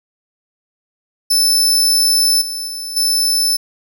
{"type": "tone with level steps", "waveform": "sawtooth", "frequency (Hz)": 5274, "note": "E8", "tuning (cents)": 0, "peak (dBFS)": [-8, -19, -21, -10], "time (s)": [1.3, 3.57], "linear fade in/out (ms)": 10, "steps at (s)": [2.41, 2.67, 2.96], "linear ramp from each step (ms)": 10, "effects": []}